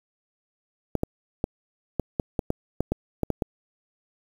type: clicks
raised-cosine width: 2 ms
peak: -10 dBFS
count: 12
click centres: 0.953 / 1.034 / 1.441 / 1.997 / 2.198 / 2.392 / 2.504 / 2.806 / 2.92 / 3.233 / 3.303 / 3.422 s
effects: 7-bit